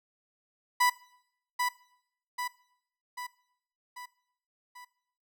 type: tone with echo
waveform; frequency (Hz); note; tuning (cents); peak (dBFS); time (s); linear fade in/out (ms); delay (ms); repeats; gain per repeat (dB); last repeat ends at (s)
30% pulse; 987.8; B5; 0; -19; 0.8-0.9; 10; 790; 5; -5; 4.85
effects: noise-tail reverb RT60 0.7 s tail -20 dB re dry